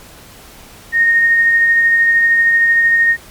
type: tone with tremolo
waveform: sine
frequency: 1851 Hz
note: A#6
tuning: 13 cents flat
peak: -7 dBFS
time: 0.92-3.17 s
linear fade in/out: 50 ms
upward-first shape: sine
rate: 13 Hz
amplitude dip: 25%
effects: pink hiss -39 dBFS RMS until 3.3 s + MP3 96 kbps

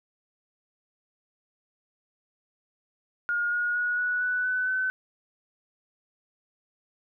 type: tone with pitch steps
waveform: sine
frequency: 1426 / 1440.9 / 1456 / 1471.2 / 1486.6 / 1502.1 / 1517.8 Hz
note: F6 / F#6 / F#6 / F#6 / F#6 / F#6 / F#6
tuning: +36 / -46 / -28 / -10 / +8 / +26 / +44 cents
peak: -24 dBFS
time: 3.29-4.9 s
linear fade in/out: 0 ms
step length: 230 ms
effects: none

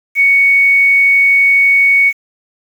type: tone with quantisation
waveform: sine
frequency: 2227 Hz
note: C#7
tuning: 7 cents sharp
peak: -6 dBFS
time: 0.15-2.13 s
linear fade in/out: 50 ms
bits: 6
effects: none

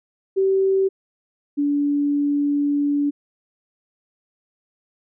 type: tone pair in turn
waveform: sine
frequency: 385.3 / 288 Hz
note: G4 / D4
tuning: -30 / -34 cents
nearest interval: perfect fourth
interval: 504 cents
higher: first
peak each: -15 / -17 dBFS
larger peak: first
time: 0.36-0.89 / 1.57-3.11 s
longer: second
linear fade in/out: 20 ms
effects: none

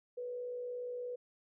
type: tone with frequency modulation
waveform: sine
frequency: 491.6 Hz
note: B4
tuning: 8 cents flat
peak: -38 dBFS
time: 0.17-1.16 s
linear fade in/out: 10 ms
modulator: 57.1 Hz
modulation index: 0.26
effects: none

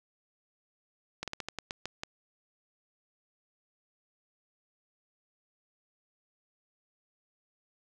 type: slowing click train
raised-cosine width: 0.2 ms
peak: -18 dBFS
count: 9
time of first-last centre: 1.23-2.035 s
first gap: 47 ms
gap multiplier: 1.21
effects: none

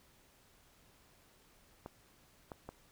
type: clicks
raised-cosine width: 1 ms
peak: -30 dBFS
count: 3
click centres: 1.861 / 2.518 / 2.69 s
effects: pink hiss -66 dBFS RMS until 2.91 s

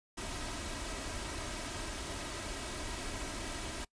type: noise with comb filter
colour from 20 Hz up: pink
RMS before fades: -40 dBFS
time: 0.17-3.85 s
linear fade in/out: 10 ms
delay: 3.1 ms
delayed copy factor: +0.5
effects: noise-tail reverb RT60 0.1 s tail -23 dB re dry + resampled to 22050 Hz

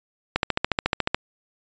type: click train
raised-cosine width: 0.3 ms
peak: -4 dBFS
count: 12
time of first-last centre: 0.36-1.146 s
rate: 14 Hz
effects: resampled to 16000 Hz

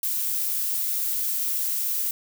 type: noise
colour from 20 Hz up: violet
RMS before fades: -26 dBFS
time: 0.03-2.11 s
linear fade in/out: 2 ms
effects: none

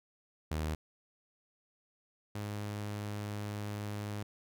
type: tone pair in turn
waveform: sawtooth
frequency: 77.78 / 103.82 Hz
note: D#2 / G#2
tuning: 0 / 0 cents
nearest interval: perfect fourth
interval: 500 cents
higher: second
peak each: -29 / -33 dBFS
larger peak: first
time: 0.51-0.75 / 2.35-4.23 s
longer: second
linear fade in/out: 5 ms
effects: none

